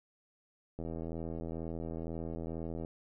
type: click train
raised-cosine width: 2 ms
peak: -27 dBFS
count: 170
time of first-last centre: 0.79-2.848 s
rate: 82.1 Hz
effects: none